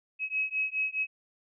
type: beating tone pair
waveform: sine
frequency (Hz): 2555 / 2559.8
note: D#7 / D#7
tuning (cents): +45 / +49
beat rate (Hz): 4.8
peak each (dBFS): -31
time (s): 0.19-1.07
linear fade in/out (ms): 50
effects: none